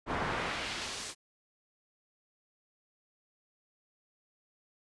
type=noise with band-pass filter sweep; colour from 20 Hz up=brown; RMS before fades=-36 dBFS; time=0.06-1.15 s; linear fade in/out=50 ms; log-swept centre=920 to 8400 Hz; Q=0.91; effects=resampled to 24000 Hz